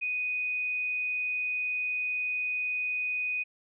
sine tone, 2489 Hz, D#7, in tune, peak -28 dBFS, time 0.01-3.44 s, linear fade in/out 20 ms, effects none

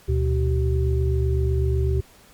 sine tone cluster, 73.8 / 121.8 / 382.9 Hz, D2 / B2 / G4, +9 / -24 / -41 cents, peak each -20 / -24 / -27 dBFS, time 0.08-2.01 s, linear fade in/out 10 ms, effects pink hiss -52 dBFS RMS until 2.33 s + Opus 48 kbps

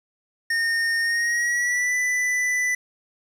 square tone with pitch glide, 1835 to 1989.6 Hz, A#6 to B6, -28 to +12 cents, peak -21 dBFS, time 0.5-2.75 s, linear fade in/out 5 ms, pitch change +140 cents, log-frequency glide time 1.01-1.95 s, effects low-pass 9000 Hz 12 dB/octave + 8-bit

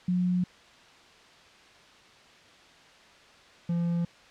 sine / triangle tone pair in turn, 180 / 171.07 Hz, F#3 / F3, -47 / -36 cents, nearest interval minor second, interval 89 cents, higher first, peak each -23 dBFS, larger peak neither, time 0.08-0.44 / 3.69-4.05 s, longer neither, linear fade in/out 5 ms, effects white hiss -54 dBFS RMS until 4.3 s + low-pass 4000 Hz 12 dB/octave

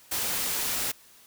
white noise, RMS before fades -29 dBFS, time 0.11-0.92 s, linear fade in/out 10 ms, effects white hiss -55 dBFS RMS until 1.26 s

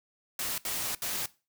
white noise bursts at uneven times, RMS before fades -33 dBFS, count 3, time 0.39-0.58 / 0.65-0.95 / 1.02-1.26 s, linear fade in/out 2 ms, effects noise-tail reverb RT60 0.3 s tail -19 dB re dry

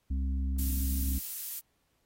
harmonic tone, 66.7 Hz, C2, 34 cents sharp, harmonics 1 / 3 / 4, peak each -28 / -42 / -42 dBFS, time 0.1-1.19 s, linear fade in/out 10 ms
violet noise, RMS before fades -36 dBFS, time 0.58-1.6 s, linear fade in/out 10 ms
effects pink hiss -75 dBFS RMS until 2.05 s + AAC 48 kbps

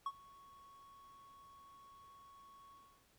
triangle tone with ADSR envelope, 1109 Hz, C#6, in tune, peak -33 dBFS, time 0.06-3.05 s, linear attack 3 ms, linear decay 50 ms, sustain -23 dB, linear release 320 ms, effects pink hiss -71 dBFS RMS until 3.18 s

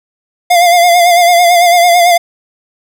square tone with vibrato, 698.5 Hz, F5, in tune, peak -5 dBFS, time 0.5-2.18 s, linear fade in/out 10 ms, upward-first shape sine, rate 9 Hz, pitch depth 47 cents each way, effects none

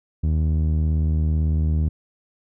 sawtooth tone with low-pass filter, 78 Hz, D#2, 5 cents sharp, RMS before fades -20 dBFS, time 0.23-1.89 s, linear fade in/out 10 ms, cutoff 180 Hz, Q 0.76, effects none

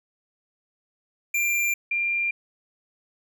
square / sine tone pair in turn, 2377 / 2387 Hz, D7 / D7, +20 / +28 cents, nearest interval unison, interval 8 cents, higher second, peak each -22 dBFS, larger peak neither, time 1.34-1.74 / 1.91-2.31 s, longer neither, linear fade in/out 5 ms, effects none

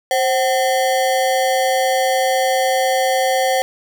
square ring-modulated tone, 642 Hz, E5, 46 cents flat, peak -12 dBFS, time 0.11-3.62 s, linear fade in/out 0 ms, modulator 115 Hz, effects none

